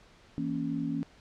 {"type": "chord", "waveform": "sine", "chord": "A# diminished", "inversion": "second", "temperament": "equal", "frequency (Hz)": [164.81, 233.1, 277.2], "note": ["E3", "A#3", "C#4"], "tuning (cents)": [0, 0, 0], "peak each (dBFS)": [-35, -35, -32], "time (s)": [0.38, 1.03], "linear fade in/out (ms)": 0, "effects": ["pink hiss -58 dBFS RMS until 1.2 s", "low-pass 5000 Hz 12 dB/octave"]}